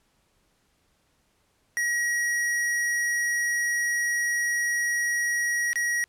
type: tone with dropouts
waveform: square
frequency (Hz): 1905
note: A#6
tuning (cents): +37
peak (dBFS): -24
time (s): 1.77-6.04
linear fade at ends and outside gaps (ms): 0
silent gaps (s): 5.731-5.757
effects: pink hiss -68 dBFS RMS until 6.08 s + low-pass 12000 Hz 12 dB/octave